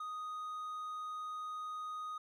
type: tone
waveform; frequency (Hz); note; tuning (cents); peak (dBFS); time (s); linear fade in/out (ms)
triangle; 1244.5; D#6; 0; -38; 0-2.18; 5
effects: none